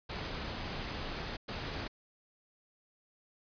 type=noise bursts at uneven times; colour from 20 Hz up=pink; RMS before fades=-39 dBFS; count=2; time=0.09-1.37 / 1.48-1.88 s; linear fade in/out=10 ms; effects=resampled to 11025 Hz